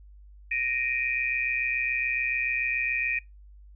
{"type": "tone cluster", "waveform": "sine", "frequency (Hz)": [1862, 2355, 2482], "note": ["A#6", "D7", "D#7"], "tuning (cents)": [-2, 4, -5], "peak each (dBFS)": [-32, -30, -28], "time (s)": [0.51, 3.19], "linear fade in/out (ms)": 5, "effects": ["noise-tail reverb RT60 0.2 s tail -24 dB re dry", "added 50 Hz sine -47 dBFS peak until 3.75 s"]}